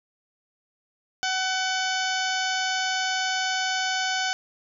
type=harmonic tone with a mistuned harmonic; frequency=752 Hz; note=F#5; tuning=28 cents sharp; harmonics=1 / 2 / 3 / 4 / 5 / 6 / 7 / 8 / 9; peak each=-29 / -28 / -35 / -32 / -37 / -35 / -35 / -36 / -40 dBFS; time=1.23-4.33 s; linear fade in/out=0 ms; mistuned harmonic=5; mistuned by=-87 cents; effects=none

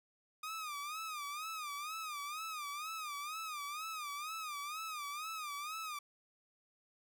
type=tone with vibrato; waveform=sawtooth; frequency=1224 Hz; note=D#6; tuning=29 cents flat; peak=-37 dBFS; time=0.43-5.99 s; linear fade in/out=5 ms; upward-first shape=sine; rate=2.1 Hz; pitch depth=120 cents each way; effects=none

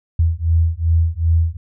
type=beating tone pair; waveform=sine; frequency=81.3 / 83.9 Hz; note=E2 / E2; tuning=-23 / +31 cents; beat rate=2.6 Hz; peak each=-16 dBFS; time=0.19-1.57 s; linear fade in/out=5 ms; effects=none

